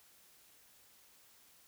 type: silence
effects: white hiss -64 dBFS RMS until 1.67 s